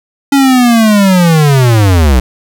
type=linear sweep; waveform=square; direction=down; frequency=281.8 to 58.8 Hz; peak=-5 dBFS; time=0.32-2.2 s; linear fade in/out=5 ms; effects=none